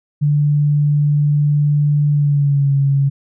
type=tone with pitch glide; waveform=sine; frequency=146.83 to 138.91 Hz; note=D3 to C#3; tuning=0 to +4 cents; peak=-11 dBFS; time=0.21-3.1 s; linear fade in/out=20 ms; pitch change=-96 cents; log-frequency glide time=2.11-2.73 s; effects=none